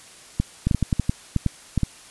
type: clicks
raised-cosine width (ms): 5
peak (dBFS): -7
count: 12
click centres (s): 0.4 / 0.67 / 0.712 / 0.747 / 0.827 / 0.928 / 0.997 / 1.095 / 1.363 / 1.463 / 1.777 / 1.833
effects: white hiss -46 dBFS RMS until 2.1 s + resampled to 24000 Hz